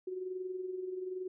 sine tone with amplitude modulation, 370 Hz, F#4, in tune, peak -34 dBFS, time 0.07-1.28 s, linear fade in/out 5 ms, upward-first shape sine, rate 21.1 Hz, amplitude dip 55%, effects none

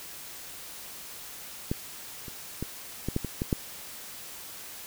clicks, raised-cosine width 3 ms, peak -14 / -28 / -18 / -16 / -13 / -19 / -15 / -11 dBFS, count 8, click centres 1.715 / 2.282 / 2.626 / 3.086 / 3.164 / 3.247 / 3.419 / 3.528 s, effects white hiss -43 dBFS RMS until 4.86 s

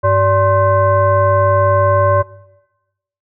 sine tone with frequency modulation, 577 Hz, D5, 31 cents flat, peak -9 dBFS, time 0.03-2.23 s, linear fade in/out 20 ms, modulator 478 Hz, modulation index 1.2, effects noise-tail reverb RT60 1.0 s tail -21 dB re dry

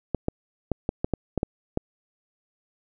clicks, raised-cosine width 2 ms, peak -10 dBFS, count 9, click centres 0.147 / 0.284 / 0.717 / 0.891 / 1.045 / 1.137 / 1.377 / 1.431 / 1.774 s, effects none

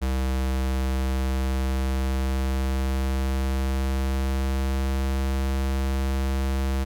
square tone with pitch glide, 65.41 to 66.78 Hz, C2 to C2, 0 to +36 cents, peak -23 dBFS, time 0.01-6.85 s, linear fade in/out 20 ms, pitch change +36 cents, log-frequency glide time 0.32-5.02 s, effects none

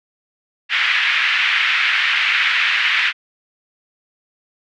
pink band-pass noise, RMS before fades -17 dBFS, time 0.69-3.13 s, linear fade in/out 50 ms, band 1700 to 2900 Hz, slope 24 dB/octave, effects none

